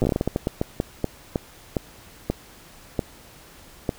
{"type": "slowing click train", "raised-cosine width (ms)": 2, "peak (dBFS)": -8, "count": 20, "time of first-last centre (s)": [0.02, 3.892], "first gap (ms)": 8, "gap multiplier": 1.3, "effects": ["pink hiss -48 dBFS RMS until 3.98 s"]}